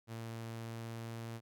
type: tone with pitch glide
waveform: sawtooth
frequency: 114.2 to 114.99 Hz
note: A#2 to A#2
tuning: -35 to -23 cents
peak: -38 dBFS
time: 0.07-1.41 s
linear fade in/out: 50 ms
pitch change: +12 cents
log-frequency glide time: 0.34-1.25 s
effects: none